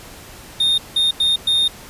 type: tone bursts at uneven times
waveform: triangle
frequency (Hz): 3668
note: A#7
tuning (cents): -29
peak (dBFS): -12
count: 4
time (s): 0.6-0.78 / 0.96-1.11 / 1.2-1.36 / 1.47-1.68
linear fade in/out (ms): 5
effects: pink hiss -39 dBFS RMS until 1.89 s + resampled to 32000 Hz